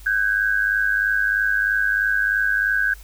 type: tone pair together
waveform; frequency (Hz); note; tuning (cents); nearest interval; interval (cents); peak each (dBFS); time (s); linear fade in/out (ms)
sine; 1521.9 / 1625; F#6 / G#6; +48 / -38; minor second; 114; -20; 0.06-2.94; 5
effects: added 50 Hz sine -39 dBFS peak until 3.03 s + white hiss -49 dBFS RMS until 3.03 s